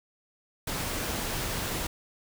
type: noise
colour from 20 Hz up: pink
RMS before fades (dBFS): -32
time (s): 0.67-1.87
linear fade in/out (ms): 5
effects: none